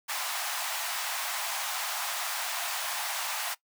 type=high-pass noise; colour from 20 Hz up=pink; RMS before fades=-33 dBFS; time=0.08-3.55 s; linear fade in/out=20 ms; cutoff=690 Hz; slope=48 dB/octave; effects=noise-tail reverb RT60 0.1 s tail -19 dB re dry